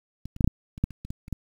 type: clicks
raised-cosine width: 5 ms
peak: -23 / -28 / -10 / -6 / -9 / -27 / -10 / -29 / -25 / -20 / -30 / -16 dBFS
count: 12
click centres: 0.256 / 0.364 / 0.408 / 0.444 / 0.476 / 0.779 / 0.84 / 0.907 / 1.05 / 1.105 / 1.281 / 1.327 s
effects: 8-bit